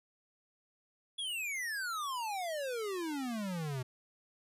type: exponential sweep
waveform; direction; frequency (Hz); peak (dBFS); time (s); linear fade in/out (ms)
square; down; 3423 to 123.47; -36; 1.18-3.83; 10
effects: resampled to 32000 Hz